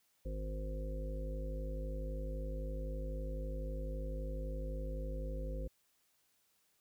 harmonic tone, 51.91 Hz, G#1, in tune, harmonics 1 / 3 / 5 / 7 / 9 / 10, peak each -38 / -48 / -51 / -54 / -55 / -47 dBFS, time 0.25-5.68 s, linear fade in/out 10 ms, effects white hiss -75 dBFS RMS until 6.8 s

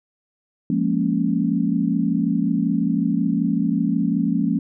sine chord, Bb minor seventh, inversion second, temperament equal, 174.61 / 207.7 / 233.1 / 277.2 Hz, F3 / Ab3 / Bb3 / Db4, 0 / 0 / 0 / 0 cents, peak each -23 dBFS, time 0.7-4.59 s, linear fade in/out 2 ms, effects none

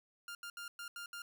sawtooth tone bursts at uneven times, 1400 Hz, F6, 4 cents sharp, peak -40 dBFS, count 6, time 0.28-0.35 / 0.43-0.5 / 0.57-0.68 / 0.79-0.88 / 0.96-1.06 / 1.13-1.22 s, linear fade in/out 2 ms, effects none

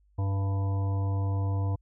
harmonic tone with a mistuned harmonic, 97.9 Hz, G2, 2 cents flat, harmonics 1 / 3 / 5 / 7 / 9 / 10, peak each -25 / -40 / -43 / -44 / -46 / -45 dBFS, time 0.18-1.76 s, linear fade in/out 10 ms, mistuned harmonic 10, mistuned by +16 cents, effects added 50 Hz sine -61 dBFS peak until 1.81 s

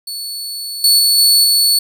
sawtooth tone with level steps, 4435 Hz, C#8, in tune, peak -20 / -5 / -7 / -5 / -7 dBFS, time 0.07-1.79 s, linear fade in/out 5 ms, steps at 0.84 / 0.99 / 1.18 / 1.44 s, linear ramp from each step 2 ms, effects none

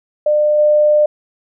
sine tone with level steps, 600 Hz, D5, 37 cents sharp, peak -10 / -8 dBFS, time 0.26-1.06 s, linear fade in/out 5 ms, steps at 0.58 s, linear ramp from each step 10 ms, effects none

